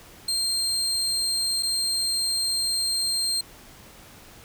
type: tone with dropouts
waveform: 30% pulse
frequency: 4186 Hz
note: C8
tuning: in tune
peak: -20 dBFS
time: 0.28-3.41 s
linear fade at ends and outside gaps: 5 ms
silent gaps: 1.626-1.63 s
effects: pink hiss -48 dBFS RMS until 4.44 s